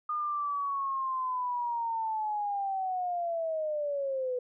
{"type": "linear sweep", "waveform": "sine", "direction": "down", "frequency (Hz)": [1223, 492.5], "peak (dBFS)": -29, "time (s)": [0.09, 4.39], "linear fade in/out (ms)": 5, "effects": []}